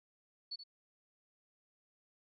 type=tone with echo; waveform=sine; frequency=4435 Hz; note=C#8; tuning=in tune; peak=-39 dBFS; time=0.51-0.56 s; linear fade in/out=10 ms; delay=78 ms; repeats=1; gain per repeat=-9 dB; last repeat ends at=0.638 s; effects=none